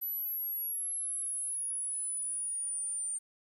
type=linear sweep; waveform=sine; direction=down; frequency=11940 to 8980 Hz; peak=-31 dBFS; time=0.01-3.19 s; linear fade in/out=20 ms; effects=tanh soft clip ceiling -31 dBFS + 11-bit